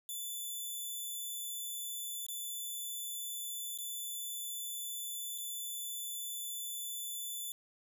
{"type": "tone with dropouts", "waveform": "5% pulse", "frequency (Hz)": 3497, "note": "A7", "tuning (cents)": -11, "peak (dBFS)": -31, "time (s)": [0.09, 7.52], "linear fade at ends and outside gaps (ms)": 1, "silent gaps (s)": [[2.265, 2.285], [3.776, 3.786], [5.379, 5.383]], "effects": []}